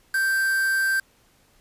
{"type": "tone with quantisation", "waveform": "triangle", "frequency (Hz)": 1567, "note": "G6", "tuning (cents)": -1, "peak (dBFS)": -18, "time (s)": [0.14, 1], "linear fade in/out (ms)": 5, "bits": 5, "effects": ["pink hiss -60 dBFS RMS until 1.6 s", "resampled to 32000 Hz"]}